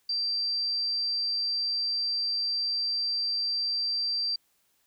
sine tone, 4699 Hz, D8, in tune, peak -26 dBFS, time 0.09-4.36 s, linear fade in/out 5 ms, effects white hiss -70 dBFS RMS until 4.86 s

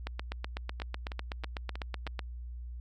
two click trains, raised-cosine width 0.3 ms, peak -20 / -24 dBFS, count 18 / 5, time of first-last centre 0.07-2.192 / 0.8-2.074 s, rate 8.01 / 3.14 Hz, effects added 60 Hz sine -39 dBFS peak until 2.8 s

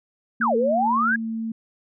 sine tone with pitch glide, 229.8 to 224.6 Hz, A#3 to A3, -25 to +36 cents, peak -25 dBFS, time 0.4-1.52 s, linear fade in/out 5 ms, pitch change -39 cents, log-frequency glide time 0.92-1.26 s
sine exponential two-way sweep, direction down then up, 1678 to 438 to 1678 Hz, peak -18 dBFS, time 0.41-1.16 s, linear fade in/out 5 ms, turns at 0.56 s
effects none

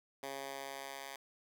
10% pulse tone with high-pass filter sweep, 137.1 Hz, C#3, 19 cents flat, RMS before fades -45 dBFS, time 0.23-1.16 s, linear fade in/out 2 ms, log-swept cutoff 420 to 1000 Hz, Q 0.74, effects none

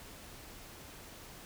silence, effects pink hiss -51 dBFS RMS until 1.45 s

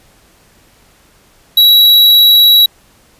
square tone, 3892 Hz, B7, 26 cents flat, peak -4 dBFS, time 1.57-2.66 s, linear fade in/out 5 ms, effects pink hiss -48 dBFS RMS until 3.19 s + resampled to 32000 Hz

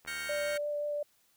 click train, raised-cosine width 0.5 ms, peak -35 dBFS, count 40, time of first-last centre 0.05-0.558 s, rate 76.8 Hz
35% pulse chord, G half-diminished seventh, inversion third, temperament equal, 1396.9 / 1568 / 1864.7 / 2217 Hz, F6 / G6 / Bb6 / Db7, 0 / 0 / 0 / 0 cents, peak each -41 / -40 / -42 / -38 dBFS, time 0.07-0.58 s, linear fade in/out 10 ms
sine tone with vibrato, 588 Hz, D5, 2 cents sharp, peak -31 dBFS, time 0.29-1.03 s, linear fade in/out 5 ms, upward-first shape sine, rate 5.7 Hz, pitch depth 8 cents each way
effects white hiss -69 dBFS RMS until 1.36 s

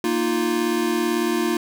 square chord, Bb suspended fourth, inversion none, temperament equal, 233.1 / 311.1 / 349.2 Hz, Bb3 / Eb4 / F4, 0 / 0 / 0 cents, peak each -26 / -26 / -23 dBFS, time 0.04-1.57 s, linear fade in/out 2 ms, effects none

